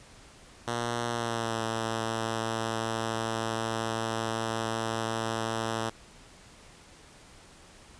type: tone with pitch glide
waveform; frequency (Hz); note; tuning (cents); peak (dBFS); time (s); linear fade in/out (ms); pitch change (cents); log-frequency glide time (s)
5% pulse; 118.3 to 112.83; A#2 to A2; +26 to +44; -18; 0.67-5.9; 10; -82; 1.06-1.58
effects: pink hiss -53 dBFS RMS until 7.99 s + resampled to 22050 Hz